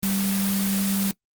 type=tone in noise; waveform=sine; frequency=196 Hz; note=G3; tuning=in tune; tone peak=-22 dBFS; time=0.03-1.11 s; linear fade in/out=0 ms; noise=white; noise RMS=-28 dBFS; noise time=0.03-1.11 s; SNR=+3 dB; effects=noise-tail reverb RT60 0.1 s tail -23 dB re dry + Opus 24 kbps